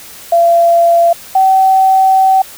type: tone pair in turn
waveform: sine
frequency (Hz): 681 / 764.4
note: F5 / G5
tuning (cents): -44 / -44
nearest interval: major second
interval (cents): 200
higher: second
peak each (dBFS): -5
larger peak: neither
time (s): 0.32-1.13 / 1.35-2.42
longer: second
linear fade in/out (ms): 5
effects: white hiss -33 dBFS RMS until 2.57 s